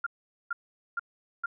sine tone bursts, 1396.9 Hz, F6, in tune, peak -27 dBFS, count 4, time 0.04-1.46 s, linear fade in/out 5 ms, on 25 ms, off 440 ms, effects none

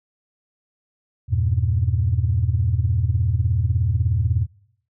sine chord, E diminished, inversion none, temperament just, 82.41 / 98.89 / 118.67 Hz, E2 / G2 / Bb2, 0 / +16 / +31 cents, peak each -21 dBFS, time 1.28-4.47 s, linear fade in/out 50 ms, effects noise-tail reverb RT60 0.7 s tail -25 dB re dry + tanh soft clip ceiling -8 dBFS

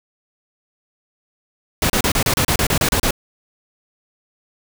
pink noise bursts, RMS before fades -17 dBFS, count 12, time 1.82-3.108 s, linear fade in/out 2 ms, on 78 ms, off 32 ms, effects none

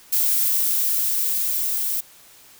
violet noise with level ramp, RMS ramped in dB -19 to -24 dBFS, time 0.12-2.01 s, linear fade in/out 10 ms, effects white hiss -49 dBFS RMS until 2.59 s

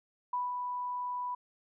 sine tone with ADSR envelope, 987.8 Hz, B5, in tune, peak -29 dBFS, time 0.33-1.35 s, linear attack 5 ms, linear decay 180 ms, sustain -4 dB, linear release 7 ms, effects none

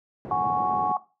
pink low-pass noise, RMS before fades -33 dBFS, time 0.25-0.92 s, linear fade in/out 0 ms, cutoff 490 Hz, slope 12 dB/octave
sine chord, F# suspended second, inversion none, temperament equal, 740 / 830.6 / 1108.7 Hz, F#5 / G#5 / C#6, 0 / 0 / 0 cents, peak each -26 dBFS, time 0.31-0.97 s, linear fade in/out 2 ms
effects noise-tail reverb RT60 0.3 s tail -17 dB re dry + high-pass 150 Hz 12 dB/octave

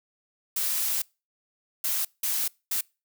blue noise bursts at uneven times, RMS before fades -27 dBFS, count 4, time 0.56-1.02 / 1.84-2.05 / 2.23-2.48 / 2.71-2.81 s, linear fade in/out 5 ms, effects noise-tail reverb RT60 0.3 s tail -26 dB re dry

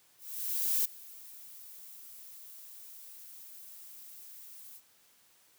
violet noise with ADSR envelope, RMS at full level -28 dBFS, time 0.18-4.82 s, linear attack 670 ms, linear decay 8 ms, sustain -22 dB, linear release 60 ms, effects white hiss -65 dBFS RMS until 5.58 s + high-pass 80 Hz 12 dB/octave

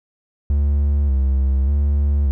triangle tone with vibrato, 69.3 Hz, C#2, in tune, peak -12 dBFS, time 0.5-2.31 s, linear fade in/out 0 ms, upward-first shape square, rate 0.85 Hz, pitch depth 58 cents each way, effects none

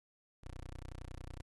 15% pulse tone, 30.87 Hz, B0, in tune, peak -39 dBFS, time 0.43-1.42 s, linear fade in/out 10 ms, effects AAC 32 kbps

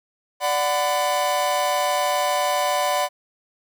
45% pulse chord, B minor, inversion first, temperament equal with one note detuned, 587.3 / 740 / 1007.9 Hz, D5 / F#5 / B5, 0 / 0 / +35 cents, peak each -24 dBFS, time 0.4-3.09 s, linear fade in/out 50 ms, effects none

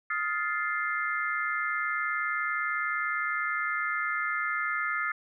sine chord, F dominant seventh, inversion third, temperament just, 1257.2 / 1396.9 / 1746.1 / 2095 Hz, Eb6 / F6 / A6 / C7, +18 / 0 / -14 / +2 cents, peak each -33 dBFS, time 0.1-5.12 s, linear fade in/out 5 ms, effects none

